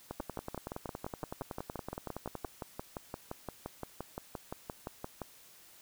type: two click trains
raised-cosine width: 1 ms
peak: -24 / -24 dBFS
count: 30 / 26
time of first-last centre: 0.2-5.217 / 0.11-2.446 s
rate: 5.78 / 10.7 Hz
effects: white hiss -58 dBFS RMS until 5.81 s